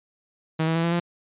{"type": "tone with pitch steps", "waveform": "sawtooth", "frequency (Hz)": [159.5, 162.66, 165.89, 169.18, 172.54], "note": ["D#3", "E3", "E3", "E3", "F3"], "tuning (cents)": [43, -23, 11, 45, -21], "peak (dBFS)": -17, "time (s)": [0.59, 1], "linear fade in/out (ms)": 10, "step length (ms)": 82, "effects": ["resampled to 8000 Hz"]}